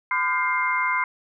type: tone cluster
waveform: sine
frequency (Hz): 1014 / 1188 / 1415 / 1569 / 2109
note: B5 / D6 / F6 / G6 / C7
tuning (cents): +45 / +20 / +22 / +1 / +13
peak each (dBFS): -24 / -32 / -30 / -32 / -24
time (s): 0.11-1.04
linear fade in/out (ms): 2
effects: none